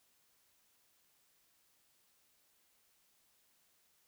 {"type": "silence", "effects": ["white hiss -73 dBFS RMS until 4.07 s"]}